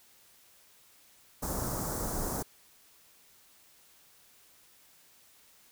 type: band-stop noise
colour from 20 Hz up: pink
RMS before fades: -34 dBFS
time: 1.42-2.43 s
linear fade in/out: 10 ms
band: 1300 to 6000 Hz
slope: 24 dB/octave
effects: white hiss -61 dBFS RMS until 5.71 s